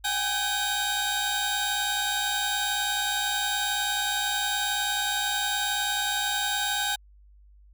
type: tone cluster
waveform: sawtooth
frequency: 763 / 822 / 1537 / 3744 Hz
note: G5 / G#5 / G6 / A#7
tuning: -47 / -18 / -35 / +7 cents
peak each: -33 / -27 / -27 / -26 dBFS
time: 0.04-6.96 s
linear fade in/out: 10 ms
effects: added 50 Hz sine -51 dBFS peak until 7.73 s